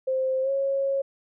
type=tone with pitch glide; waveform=sine; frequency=523.3 to 547.4 Hz; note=C5 to C#5; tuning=0 to -22 cents; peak=-22 dBFS; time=0.07-1.02 s; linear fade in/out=10 ms; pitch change=+78 cents; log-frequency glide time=0.42-0.5 s; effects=none